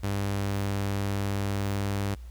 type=tone; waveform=sawtooth; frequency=99.9 Hz; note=G2; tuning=33 cents sharp; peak=-23 dBFS; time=0.03-2.15 s; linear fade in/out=10 ms; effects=added 60 Hz sine -39 dBFS peak until 2.3 s + pink hiss -60 dBFS RMS until 2.3 s